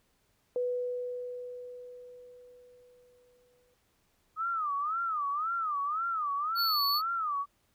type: tone with exponential decay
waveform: sine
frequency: 493.9 Hz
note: B4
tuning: in tune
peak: -27 dBFS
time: 0.56-3.74 s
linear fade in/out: 1 ms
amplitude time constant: 690 ms
type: tone with vibrato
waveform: sine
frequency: 1244.5 Hz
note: D#6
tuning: in tune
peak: -29 dBFS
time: 4.36-7.46 s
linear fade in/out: 50 ms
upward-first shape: sine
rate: 1.9 Hz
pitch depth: 180 cents each way
type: tone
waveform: square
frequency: 4438 Hz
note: C#8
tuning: 1 cent sharp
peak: -28 dBFS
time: 6.55-7.02 s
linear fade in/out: 50 ms
effects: pink hiss -72 dBFS RMS until 7.74 s